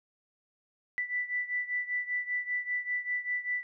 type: beating tone pair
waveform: sine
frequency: 1975.5 / 1980.6 Hz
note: B6 / B6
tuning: 0 / +4 cents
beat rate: 5.1 Hz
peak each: -32 / -35 dBFS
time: 0.98-3.63 s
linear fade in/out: 0 ms
effects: none